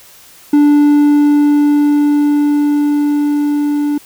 triangle tone with level ramp, 292.5 Hz, D4, 7 cents flat, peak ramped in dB -3 to -10 dBFS, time 0.53-3.98 s, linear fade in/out 5 ms, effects white hiss -41 dBFS RMS until 4.05 s

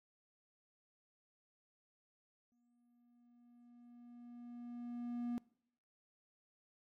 triangle tone with exponential growth, 240.1 Hz, B3, 49 cents flat, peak -34 dBFS, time 2.52-5.38 s, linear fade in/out 0 ms, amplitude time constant 620 ms, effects noise-tail reverb RT60 0.7 s tail -23 dB re dry + MP3 64 kbps

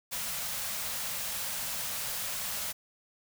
white band-stop noise, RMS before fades -35 dBFS, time 0.11-2.73 s, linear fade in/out 20 ms, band 240 to 480 Hz, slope 48 dB/octave, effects none

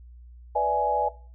sine chord, E dominant seventh, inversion second, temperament equal with one note detuned, 493.9 / 587.3 / 659.3 / 836.4 Hz, B4 / D5 / E5 / G#5, 0 / 0 / 0 / +12 cents, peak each -29 / -28 / -29 / -23 dBFS, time 0.55-1.09 s, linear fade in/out 10 ms, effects noise-tail reverb RT60 0.4 s tail -18 dB re dry + added 60 Hz sine -44 dBFS peak until 1.34 s

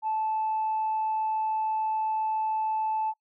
sine tone, 873 Hz, A5, 14 cents flat, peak -24 dBFS, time 0.02-3.14 s, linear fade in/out 50 ms, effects noise-tail reverb RT60 0.1 s tail -25 dB re dry + tanh soft clip ceiling -21 dBFS

